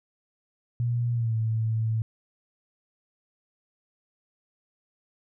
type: tone with pitch glide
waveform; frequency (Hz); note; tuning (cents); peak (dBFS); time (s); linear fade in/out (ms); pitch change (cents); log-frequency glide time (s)
sine; 119.5 to 111.5; A#2 to A2; +43 to +23; -23; 0.8-2.02; 0; -120; 1.13-1.34
effects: none